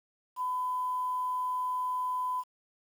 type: tone with quantisation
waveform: sine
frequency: 1005 Hz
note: B5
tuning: 30 cents sharp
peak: -29 dBFS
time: 0.36-2.44 s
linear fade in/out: 50 ms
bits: 9
effects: none